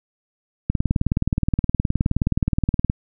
click train, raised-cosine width 5 ms, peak -6 dBFS, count 43, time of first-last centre 0.7-2.899 s, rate 19.1 Hz, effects none

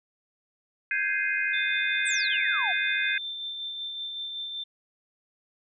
sine chord, Ab major seventh, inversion third, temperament equal, 1568 / 1661.2 / 2093 / 2489 Hz, G6 / Ab6 / C7 / Eb7, 0 / 0 / 0 / 0 cents, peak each -30 dBFS, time 0.91-3.18 s, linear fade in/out 2 ms
sine tone with tremolo, 3563 Hz, A7, 21 cents sharp, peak -31 dBFS, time 1.53-4.64 s, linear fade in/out 10 ms, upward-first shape sine, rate 5.3 Hz, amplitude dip 30%
sine exponential sweep, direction down, 9000 to 665 Hz, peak -30 dBFS, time 2.05-2.73 s, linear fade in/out 20 ms
effects none

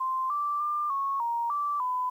sine tone with pitch steps, 1043 / 1171 / 1193 / 1100 / 937 / 1165 / 1004 Hz, C6 / D6 / D6 / C#6 / A#5 / D6 / B5, -6 / -5 / +27 / -14 / +9 / -14 / +28 cents, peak -26 dBFS, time 0-2.1 s, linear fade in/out 10 ms, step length 300 ms, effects 10-bit

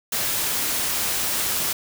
white noise, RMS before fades -24 dBFS, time 0.12-1.73 s, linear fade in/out 5 ms, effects none

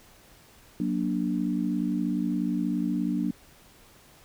sine chord, Gb augmented, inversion none, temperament equal with one note detuned, 185 / 236.9 / 293.7 Hz, Gb3 / Bb3 / D4, 0 / +28 / 0 cents, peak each -29 dBFS, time 0.8-3.31 s, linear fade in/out 2 ms, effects pink hiss -55 dBFS RMS until 4.24 s

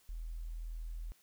sine tone, 40.9 Hz, E1, 13 cents flat, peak -39 dBFS, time 0.09-1.12 s, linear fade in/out 0 ms, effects white hiss -68 dBFS RMS until 1.22 s

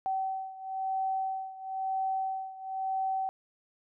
sine beating tone pair, 765 / 766 Hz, G5 / G5, -42 / -40 cents, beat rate 1 Hz, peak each -32 / -35 dBFS, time 0.06-3.29 s, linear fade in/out 0 ms, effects none

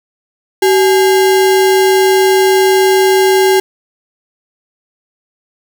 sine tone with sample-and-hold, 380.7 Hz, F#4, 49 cents sharp, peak -6 dBFS, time 0.62-3.6 s, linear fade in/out 5 ms, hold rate 1225 Hz, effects none

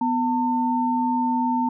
sine tone pair together, 248.4 / 900.7 Hz, B3 / A5, +10 / +40 cents, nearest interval octave + minor seventh, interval 2230 cents, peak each -22 dBFS, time 0.01-1.69 s, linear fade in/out 5 ms, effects none

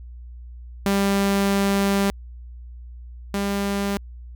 sawtooth tone pair in turn, 198.1 / 199.71 Hz, G3 / G3, +18 / +32 cents, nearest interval unison, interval 14 cents, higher second, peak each -14 / -18 dBFS, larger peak first, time 0.86-2.1 / 3.34-3.97 s, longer first, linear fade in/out 0 ms, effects added 60 Hz sine -36 dBFS peak until 4.35 s

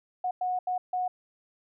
sine tone bursts at uneven times, 731 Hz, F#5, 21 cents flat, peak -26 dBFS, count 4, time 0.24-0.31 / 0.41-0.59 / 0.67-0.78 / 0.93-1.08 s, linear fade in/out 5 ms, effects none

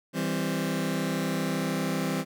sawtooth chord, C major, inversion first, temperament just, 163.52 / 196.22 / 261.6 Hz, E3 / G3 / C4, -14 / +2 / 0 cents, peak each -27 dBFS, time 0.13-2.25 s, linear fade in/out 50 ms, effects none

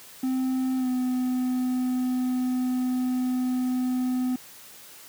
triangle tone with pitch glide, 259.3 to 252.9 Hz, C4 to B3, -15 to +41 cents, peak -21 dBFS, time 0.23-4.36 s, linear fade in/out 5 ms, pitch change -44 cents, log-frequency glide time 0.77-0.88 s, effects white hiss -47 dBFS RMS until 5.08 s + high-pass 100 Hz 12 dB/octave

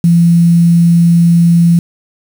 sine tone with quantisation, 170 Hz, F3, 46 cents flat, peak -4 dBFS, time 0.04-1.79 s, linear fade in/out 2 ms, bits 5, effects none

